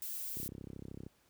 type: noise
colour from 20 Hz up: violet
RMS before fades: -41 dBFS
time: 0.02-0.48 s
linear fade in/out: 0 ms
type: click train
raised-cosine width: 3 ms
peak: -32 dBFS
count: 24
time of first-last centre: 0.37-1.065 s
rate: 33.1 Hz
effects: pink hiss -70 dBFS RMS until 1.29 s + high-pass 60 Hz 12 dB/octave